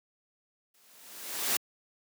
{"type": "noise with exponential growth", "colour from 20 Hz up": "white", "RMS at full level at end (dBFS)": -26, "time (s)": [0.74, 1.57], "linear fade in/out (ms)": 5, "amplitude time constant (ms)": 180, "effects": ["high-pass 200 Hz 12 dB/octave"]}